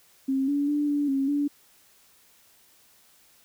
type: tone with pitch steps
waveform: sine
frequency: 268 / 285.9 / 293.4 / 289.6 / 271.8 / 288.4 Hz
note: C4 / D4 / D4 / D4 / C#4 / D4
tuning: +42 / -46 / -2 / -24 / -34 / -31 cents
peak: -22 dBFS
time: 0.28-1.48 s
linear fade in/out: 10 ms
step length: 200 ms
effects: white hiss -59 dBFS RMS until 3.44 s